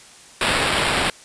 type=noise with sample-and-hold; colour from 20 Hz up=white; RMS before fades=-20 dBFS; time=0.41-1.1 s; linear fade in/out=2 ms; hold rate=6300 Hz; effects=white hiss -45 dBFS RMS until 1.24 s + resampled to 22050 Hz